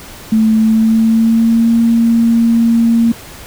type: tone with pitch glide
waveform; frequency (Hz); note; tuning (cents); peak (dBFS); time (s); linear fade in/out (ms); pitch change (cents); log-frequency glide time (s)
sine; 220 to 230.8; A3 to A#3; 0 to -17; -7; 0.32-3.12; 5; +83; 0.59-1.74
effects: pink hiss -33 dBFS RMS until 3.46 s